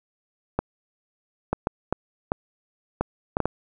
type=clicks; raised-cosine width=1 ms; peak=-8 dBFS; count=9; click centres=0.59 / 1.53 / 1.671 / 1.926 / 2.319 / 3.01 / 3.369 / 3.403 / 3.456 s; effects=none